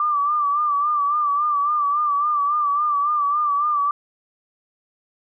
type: tone with vibrato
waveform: sine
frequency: 1174.7 Hz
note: D6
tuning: in tune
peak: -17 dBFS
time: 0-3.91 s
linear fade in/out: 2 ms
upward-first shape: sine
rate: 3.6 Hz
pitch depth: 57 cents each way
effects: none